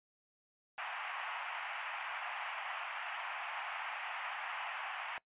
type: band-pass noise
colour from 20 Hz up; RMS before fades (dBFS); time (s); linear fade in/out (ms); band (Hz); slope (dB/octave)
pink; -42; 0.78-5.18; 0; 730 to 2900; 48
effects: noise-tail reverb RT60 0.1 s tail -22 dB re dry + resampled to 8000 Hz